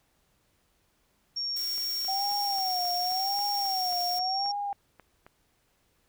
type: tone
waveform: sine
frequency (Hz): 5530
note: F8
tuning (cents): -18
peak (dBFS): -29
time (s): 1.36-4.52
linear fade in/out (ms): 10
type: noise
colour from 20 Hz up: blue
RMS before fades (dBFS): -40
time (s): 1.56-4.19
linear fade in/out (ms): 5
type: click train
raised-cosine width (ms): 0.5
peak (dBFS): -34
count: 14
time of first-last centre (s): 1.78-5.265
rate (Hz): 3.73
type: tone with vibrato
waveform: sine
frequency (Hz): 761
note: F#5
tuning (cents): +48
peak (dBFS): -29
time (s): 2.08-4.73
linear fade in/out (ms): 5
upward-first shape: sine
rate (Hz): 0.9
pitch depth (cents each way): 120
effects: pink hiss -70 dBFS RMS until 6.08 s